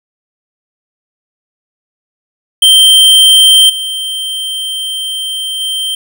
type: tone with level steps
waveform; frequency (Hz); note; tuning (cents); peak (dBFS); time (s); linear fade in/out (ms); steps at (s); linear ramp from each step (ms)
square; 3136; G7; 0; -3 / -16 / -14; 2.62-5.95; 5; 3.69 / 5.6; 10
effects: none